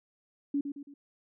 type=tone with echo; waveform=sine; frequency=283.7 Hz; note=C#4; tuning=40 cents sharp; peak=-26 dBFS; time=0.54-0.61 s; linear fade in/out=5 ms; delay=110 ms; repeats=3; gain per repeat=-7 dB; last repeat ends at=0.94 s; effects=none